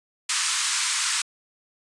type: band-pass noise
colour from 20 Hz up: white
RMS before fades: -25 dBFS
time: 0.29-1.22 s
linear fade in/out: 5 ms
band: 1000 to 9200 Hz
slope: 48 dB/octave
effects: resampled to 24000 Hz